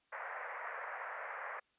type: band-pass noise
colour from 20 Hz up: white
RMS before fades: -44 dBFS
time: 0.12-1.6 s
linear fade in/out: 10 ms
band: 510 to 2000 Hz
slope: 48 dB/octave
effects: white hiss -75 dBFS RMS until 1.78 s + resampled to 8000 Hz